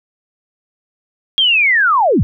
sine linear sweep, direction down, 3283 to 58.27 Hz, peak -9 dBFS, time 1.38-2.23 s, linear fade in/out 0 ms, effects none

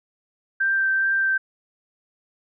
sine tone with vibrato, 1568 Hz, G6, in tune, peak -18 dBFS, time 0.6-1.38 s, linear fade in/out 10 ms, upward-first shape triangle, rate 2.4 Hz, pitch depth 13 cents each way, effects none

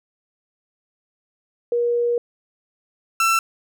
sine / 30% pulse tone pair in turn, 476.8 / 1340.1 Hz, A#4 / E6, +39 / +28 cents, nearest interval octave + tritone, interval 1789 cents, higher second, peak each -17 / -13 dBFS, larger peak second, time 1.72-2.18 / 3.2-3.39 s, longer first, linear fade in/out 2 ms, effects none

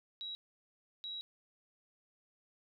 sine tone bursts at uneven times, 3869 Hz, B7, 36 cents flat, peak -40 dBFS, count 2, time 0.21-0.35 / 1.04-1.21 s, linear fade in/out 0 ms, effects none

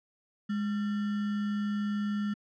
sine tone with sample-and-hold, 206.7 Hz, G#3, 8 cents flat, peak -28 dBFS, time 0.49-2.34 s, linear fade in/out 10 ms, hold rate 1575 Hz, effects low-pass 3000 Hz 12 dB/octave

